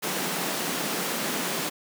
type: high-pass noise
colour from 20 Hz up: pink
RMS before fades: -29 dBFS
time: 0.02-1.7 s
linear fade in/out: 20 ms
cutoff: 160 Hz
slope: 48 dB/octave
effects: none